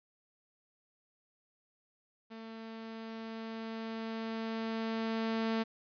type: tone with level ramp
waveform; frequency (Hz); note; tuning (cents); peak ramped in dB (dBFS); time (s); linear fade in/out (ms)
sawtooth; 224.3; A3; +34; -41 to -26; 2.3-5.64; 20
effects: resampled to 11025 Hz + 11-bit